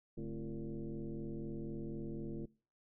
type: tone with frequency modulation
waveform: sine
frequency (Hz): 98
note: G2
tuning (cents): 0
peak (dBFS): -39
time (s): 0.17-2.46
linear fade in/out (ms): 10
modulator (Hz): 120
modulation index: 2.6
effects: noise-tail reverb RT60 0.4 s tail -23 dB re dry